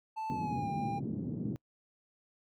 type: tone with pitch glide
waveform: triangle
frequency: 879 to 801.4 Hz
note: A5 to G5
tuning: -2 to +38 cents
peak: -33 dBFS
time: 0.16-1 s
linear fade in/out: 20 ms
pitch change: -160 cents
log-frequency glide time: 0.32-0.68 s
type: band-pass noise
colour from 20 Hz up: white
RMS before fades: -37 dBFS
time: 0.3-1.56 s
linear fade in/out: 0 ms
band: 110 to 270 Hz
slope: 24 dB/octave
effects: noise-tail reverb RT60 0.1 s tail -25 dB re dry